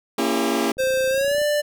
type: chord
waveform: sawtooth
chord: A# diminished seventh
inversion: none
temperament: just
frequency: 233.1 / 279.7 / 335.6 / 402.8 Hz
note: A#3 / C#4 / E4 / G4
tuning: 0 / +16 / +31 / +47 cents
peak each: -21 dBFS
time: 0.18-0.72 s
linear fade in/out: 5 ms
type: click train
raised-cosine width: 2 ms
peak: -28 dBFS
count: 20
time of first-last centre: 0.77-1.416 s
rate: 29.4 Hz
type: tone with pitch glide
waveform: square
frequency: 523.3 to 590.8 Hz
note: C5 to D5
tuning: 0 to +10 cents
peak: -19 dBFS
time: 0.78-1.62 s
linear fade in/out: 20 ms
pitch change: +210 cents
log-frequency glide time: 1.09-1.4 s
effects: none